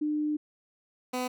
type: tone pair in turn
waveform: sine / 15% pulse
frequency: 300.9 / 251.6 Hz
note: D4 / B3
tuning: +42 / +32 cents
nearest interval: minor third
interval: 310 cents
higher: first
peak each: -26 / -23 dBFS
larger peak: second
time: 0.01-0.37 / 1.13-1.28 s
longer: first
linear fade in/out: 10 ms
effects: none